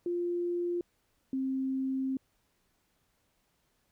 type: tone pair in turn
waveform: sine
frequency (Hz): 349.2 / 264.9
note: F4 / C4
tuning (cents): 0 / +22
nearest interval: perfect fourth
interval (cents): 478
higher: first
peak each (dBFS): -29 / -29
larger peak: neither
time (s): 0.06-0.81 / 1.33-2.17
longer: second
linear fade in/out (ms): 2
effects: pink hiss -74 dBFS RMS until 3.91 s

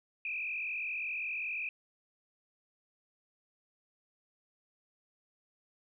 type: tone with frequency modulation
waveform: sine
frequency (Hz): 2489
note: D#7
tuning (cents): 0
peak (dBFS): -34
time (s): 0.25-1.69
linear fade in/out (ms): 2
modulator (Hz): 45.2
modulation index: 2.6
effects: none

